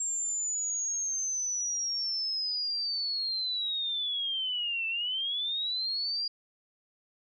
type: linear two-way sweep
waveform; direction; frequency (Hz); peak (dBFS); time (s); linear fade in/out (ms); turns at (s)
sine; down then up; 7459 to 2645 to 4828; -29; 0-6.28; 5; 4.87
effects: none